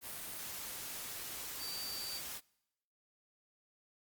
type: tone in noise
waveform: sine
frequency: 4628 Hz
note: D8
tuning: 26 cents flat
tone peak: -42 dBFS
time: 1.58-2.22 s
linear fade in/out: 50 ms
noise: white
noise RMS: -44 dBFS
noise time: 0.01-2.41 s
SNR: -1 dB
effects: noise-tail reverb RT60 0.9 s tail -25 dB re dry + Opus 32 kbps